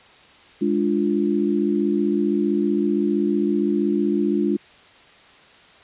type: chord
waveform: sine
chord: D diminished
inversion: second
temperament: equal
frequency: 207.7 / 293.7 / 349.2 Hz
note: Ab3 / D4 / F4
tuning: 0 / 0 / 0 cents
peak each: -22 dBFS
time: 0.61-4.57 s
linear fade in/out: 10 ms
effects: white hiss -49 dBFS RMS until 5.83 s + resampled to 8000 Hz